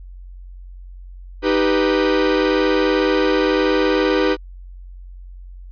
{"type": "chord", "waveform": "45% pulse", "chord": "Eb augmented", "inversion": "none", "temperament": "equal", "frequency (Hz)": [311.1, 392, 493.9], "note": ["Eb4", "G4", "B4"], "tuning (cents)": [0, 0, 0], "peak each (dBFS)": -19, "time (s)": [1.42, 4.37], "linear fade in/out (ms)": 50, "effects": ["added 45 Hz sine -34 dBFS peak until 5.71 s", "resampled to 11025 Hz"]}